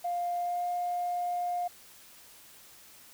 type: tone with pitch glide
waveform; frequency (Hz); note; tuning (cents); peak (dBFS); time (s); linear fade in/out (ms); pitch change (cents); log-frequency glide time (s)
sine; 702 to 708.5; F5 to F5; +9 to +25; -28; 0.04-1.68; 10; +16; 0.34-0.67
effects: tanh soft clip ceiling -24 dBFS + white hiss -54 dBFS RMS until 3.13 s